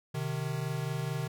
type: tone pair together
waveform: square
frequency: 129.07 / 153.6 Hz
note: C3 / D#3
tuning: -23 / -22 cents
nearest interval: minor third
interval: 301 cents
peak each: -35 / -35 dBFS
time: 0.14-1.28 s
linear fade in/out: 10 ms
effects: none